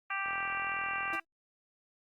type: harmonic tone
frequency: 392.5 Hz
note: G4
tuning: 2 cents sharp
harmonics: 2 / 3 / 4 / 5 / 6 / 7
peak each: -42 / -37 / -38 / -41 / -40 / -40 dBFS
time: 0.1-1.2 s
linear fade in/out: 5 ms
type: click train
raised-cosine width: 0.5 ms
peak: -30 dBFS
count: 38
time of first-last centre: 0.26-1.152 s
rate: 41.5 Hz
type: tone with exponential decay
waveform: 30% pulse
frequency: 330 Hz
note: E4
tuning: 2 cents sharp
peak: -35 dBFS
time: 1.13-1.25 s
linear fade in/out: 5 ms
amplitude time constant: 24 ms
effects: Opus 32 kbps